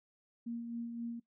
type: tone with tremolo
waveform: sine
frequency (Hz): 234.1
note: A#3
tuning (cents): +8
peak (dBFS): -36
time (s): 0.46-1.2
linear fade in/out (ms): 10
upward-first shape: sine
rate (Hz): 3.8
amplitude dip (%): 40
effects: noise-tail reverb RT60 0.1 s tail -19 dB re dry